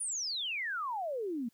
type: exponential sweep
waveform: sine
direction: down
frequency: 10000 to 220.5 Hz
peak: -33 dBFS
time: 0-1.49 s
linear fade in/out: 10 ms
effects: white hiss -72 dBFS RMS until 1.53 s